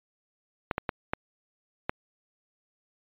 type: clicks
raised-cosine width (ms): 0.5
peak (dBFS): -12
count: 5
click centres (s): 0.712 / 0.781 / 0.892 / 1.135 / 1.895
effects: resampled to 8000 Hz